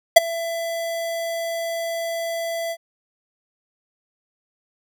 square tone with ADSR envelope, 668 Hz, E5, 23 cents sharp, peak -3 dBFS, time 0.16-2.77 s, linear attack 10 ms, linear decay 19 ms, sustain -22 dB, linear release 59 ms, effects none

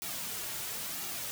white noise with flanger, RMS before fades -38 dBFS, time 0.02-1.31 s, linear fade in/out 0 ms, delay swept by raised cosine 1.9 to 4 ms, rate 0.99 Hz, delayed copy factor -0.55, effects none

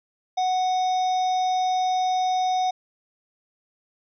harmonic tone, 740 Hz, F#5, in tune, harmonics 1 / 3 / 5 / 7 / 8, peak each -20 / -42 / -36 / -43 / -43 dBFS, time 0.37-2.71 s, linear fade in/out 10 ms, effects none

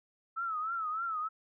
sine tone with vibrato, 1304 Hz, E6, 19 cents flat, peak -32 dBFS, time 0.36-1.29 s, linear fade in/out 20 ms, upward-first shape triangle, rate 3.3 Hz, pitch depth 120 cents each way, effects none

